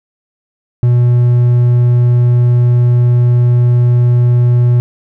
triangle tone, 121.6 Hz, B2, 26 cents flat, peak -4 dBFS, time 0.83-4.8 s, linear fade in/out 0 ms, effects none

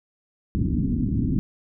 white low-pass noise, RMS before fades -23 dBFS, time 0.55-1.39 s, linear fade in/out 0 ms, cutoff 290 Hz, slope 48 dB/octave, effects none

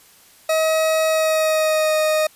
40% pulse tone with pitch glide, 636 to 620.8 Hz, D#5 to D#5, +38 to -4 cents, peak -15 dBFS, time 0.49-2.27 s, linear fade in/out 5 ms, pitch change -42 cents, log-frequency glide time 1.08-1.95 s, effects white hiss -50 dBFS RMS until 2.35 s + resampled to 32000 Hz

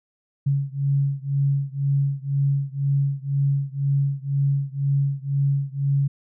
sine beating tone pair, 138.59 / 140.59 Hz, C#3 / C#3, 0 / +25 cents, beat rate 2 Hz, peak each -22 / -23 dBFS, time 0.46-6.08 s, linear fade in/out 10 ms, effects none

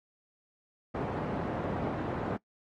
pink band-pass noise, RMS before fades -34 dBFS, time 0.94-2.37 s, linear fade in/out 10 ms, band 120 to 900 Hz, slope 12 dB/octave, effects noise-tail reverb RT60 0.1 s tail -21 dB re dry + AAC 32 kbps

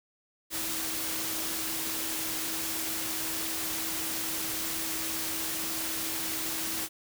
sine tone in noise, 321.7 Hz, E4, 42 cents flat, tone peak -42 dBFS, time 0.5-6.89 s, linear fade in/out 50 ms, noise white, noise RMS -33 dBFS, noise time 0.5-6.89 s, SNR -12 dB, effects none

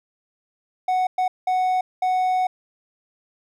triangle tone bursts at uneven times, 740 Hz, F#5, in tune, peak -16 dBFS, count 4, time 0.88-1.07 / 1.18-1.28 / 1.47-1.81 / 2.02-2.47 s, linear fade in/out 5 ms, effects none

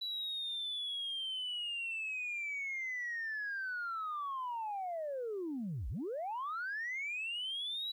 sine linear two-way sweep, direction down then up, 3951 to 46.3 to 3951 Hz, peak -35 dBFS, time 0.01-7.92 s, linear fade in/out 10 ms, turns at 5.89 s, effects tanh soft clip ceiling -33 dBFS + 12-bit

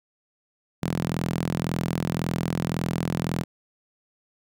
sawtooth tone with high-pass filter, 41.87 Hz, E1, 28 cents sharp, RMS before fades -27 dBFS, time 0.82-3.44 s, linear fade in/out 10 ms, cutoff 160 Hz, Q 2.4, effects none

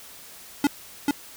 square tone with echo, 286.7 Hz, D4, 42 cents flat, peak -17 dBFS, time 0.64-0.67 s, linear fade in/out 2 ms, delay 440 ms, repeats 1, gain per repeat -2 dB, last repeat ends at 1.11 s, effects white hiss -45 dBFS RMS until 1.36 s

